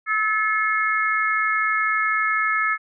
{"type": "harmonic tone", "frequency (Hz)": 432, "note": "A4", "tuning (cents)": -32, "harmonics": [3, 4, 5], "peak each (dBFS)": [-22, -23, -24], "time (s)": [0.06, 2.78], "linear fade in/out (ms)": 50, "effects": []}